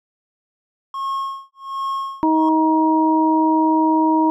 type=tone with tremolo; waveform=triangle; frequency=1086 Hz; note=C#6; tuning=36 cents flat; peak=-18 dBFS; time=0.94-2.49 s; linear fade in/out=2 ms; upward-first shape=sine; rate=1.3 Hz; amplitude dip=100%
type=harmonic tone; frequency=316.1 Hz; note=D#4; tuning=27 cents sharp; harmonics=1 / 2 / 3; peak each=-15 / -26 / -17 dBFS; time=2.23-4.3 s; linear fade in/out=0 ms
effects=none